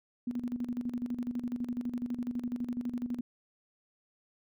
sine tone with tremolo, 243.4 Hz, B3, 25 cents flat, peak -30 dBFS, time 0.27-3.21 s, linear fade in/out 5 ms, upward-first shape square, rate 12 Hz, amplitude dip 70%, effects none

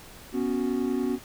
triangle chord, B suspended second, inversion none, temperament equal, 246.9 / 277.2 / 370 Hz, B3 / C#4 / F#4, 0 / 0 / 0 cents, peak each -26 / -27 / -28 dBFS, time 0.32-1.19 s, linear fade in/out 50 ms, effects pink hiss -47 dBFS RMS until 1.24 s

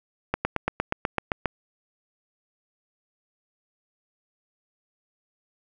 slowing click train, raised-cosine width 0.5 ms, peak -8 dBFS, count 10, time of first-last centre 0.34-1.458 s, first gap 110 ms, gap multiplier 1.03, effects none

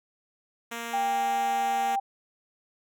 5% pulse tone, 233.1 Hz, A#3, in tune, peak -22 dBFS, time 0.71-1.96 s, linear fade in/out 10 ms
sine tone with pitch glide, 793 to 788.4 Hz, G5 to G5, +20 to +10 cents, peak -24 dBFS, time 0.93-2 s, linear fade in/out 10 ms, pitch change -10 cents, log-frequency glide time 1.44-1.76 s
effects none

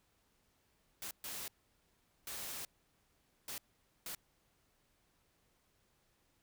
white noise bursts at uneven times, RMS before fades -44 dBFS, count 5, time 1.02-1.11 / 1.24-1.48 / 2.27-2.65 / 3.48-3.58 / 4.06-4.15 s, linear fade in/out 2 ms, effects pink hiss -75 dBFS RMS until 6.42 s

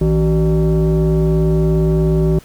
sine tone with frequency modulation, 160 Hz, D#3, 49 cents sharp, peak -9 dBFS, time 0.01-2.39 s, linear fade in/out 5 ms, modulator 219 Hz, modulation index 1.1, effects tanh soft clip ceiling -9 dBFS + pink hiss -44 dBFS RMS until 2.44 s

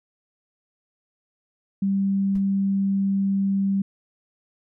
sine tone, 196 Hz, G3, in tune, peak -19 dBFS, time 1.82-3.82 s, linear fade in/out 5 ms
brown noise with exponential decay, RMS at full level -34 dBFS, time 2.35-2.45 s, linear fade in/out 5 ms, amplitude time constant 21 ms
effects none

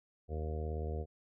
harmonic tone, 77.78 Hz, D#2, in tune, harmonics 1 / 2 / 3 / 4 / 5 / 6 / 7 / 8 / 9, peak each -36 / -46 / -50 / -53 / -46 / -45 / -50 / -58 / -50 dBFS, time 0.28-1.06 s, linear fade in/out 50 ms, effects none

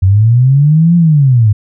sine linear two-way sweep, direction up then down, 90.7 to 174.61 to 100.2 Hz, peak -4 dBFS, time 0.02-1.53 s, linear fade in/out 10 ms, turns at 0.96 s, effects none

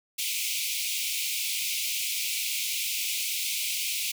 pink high-pass noise, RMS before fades -30 dBFS, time 0.18-4.12 s, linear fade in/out 10 ms, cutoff 2200 Hz, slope 96 dB/octave, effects none

